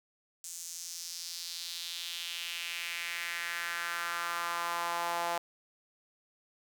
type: tone with high-pass filter sweep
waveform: sawtooth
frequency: 171.3 Hz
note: F3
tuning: 33 cents flat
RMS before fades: -37 dBFS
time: 0.44-5.38 s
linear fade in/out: 0 ms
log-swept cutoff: 7200 to 760 Hz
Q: 2.6
effects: none